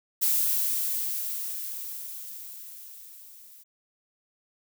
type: noise with level ramp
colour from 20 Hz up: violet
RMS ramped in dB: -23 to -51 dBFS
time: 0.21-3.64 s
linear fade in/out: 20 ms
effects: none